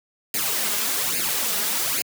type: noise with flanger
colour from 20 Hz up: white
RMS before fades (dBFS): -24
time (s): 0.34-2.02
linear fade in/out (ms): 2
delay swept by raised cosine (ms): 0.43 to 4.93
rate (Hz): 1.2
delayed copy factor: +0.75
effects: high-pass 150 Hz 12 dB/octave